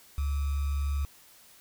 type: tone with sample-and-hold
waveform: sine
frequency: 70.8 Hz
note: C#2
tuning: 37 cents sharp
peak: -26 dBFS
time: 0.18-1.05 s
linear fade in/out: 0 ms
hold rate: 1225 Hz
effects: white hiss -56 dBFS RMS until 1.6 s